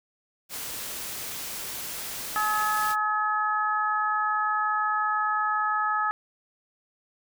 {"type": "noise", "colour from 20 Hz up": "white", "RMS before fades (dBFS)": -35, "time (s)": [0.49, 2.96], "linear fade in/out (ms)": 50}
{"type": "harmonic tone", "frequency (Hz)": 425.6, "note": "G#4", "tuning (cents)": 42, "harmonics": [2, 3, 4], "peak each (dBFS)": [-29, -25, -30], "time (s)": [2.36, 6.11], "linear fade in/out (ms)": 0}
{"effects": []}